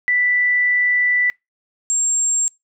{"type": "tone pair in turn", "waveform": "sine", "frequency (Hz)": [1975.5, 7458], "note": ["B6", "A#8"], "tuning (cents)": [0, 0], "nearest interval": "octave + major seventh", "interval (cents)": 2300, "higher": "second", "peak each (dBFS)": [-14, -15], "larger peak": "first", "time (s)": [[0.08, 1.3], [1.9, 2.48]], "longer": "first", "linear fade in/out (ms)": 0, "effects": ["noise-tail reverb RT60 0.2 s tail -26 dB re dry"]}